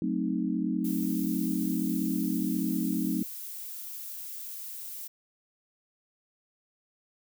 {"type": "chord", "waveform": "sine", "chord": "F# diminished seventh", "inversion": "none", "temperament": "equal", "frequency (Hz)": [185, 220, 261.6, 311.1], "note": ["F#3", "A3", "C4", "Eb4"], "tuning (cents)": [0, 0, 0, 0], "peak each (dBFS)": -32, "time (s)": [0.02, 3.23], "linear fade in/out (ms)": 2}
{"type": "noise", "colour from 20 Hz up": "violet", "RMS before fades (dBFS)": -40, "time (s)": [0.84, 5.08], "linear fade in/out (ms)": 10}
{"effects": []}